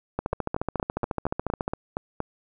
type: two click trains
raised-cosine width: 1 ms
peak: -13 / -12 dBFS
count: 9 / 22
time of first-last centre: 0.33-2.204 / 0.19-1.679 s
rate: 4.27 / 14.1 Hz
effects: none